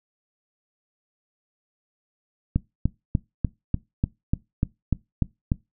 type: click train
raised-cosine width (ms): 5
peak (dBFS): -8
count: 11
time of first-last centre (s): 2.56-5.519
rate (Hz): 3.38
effects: noise-tail reverb RT60 0.2 s tail -21 dB re dry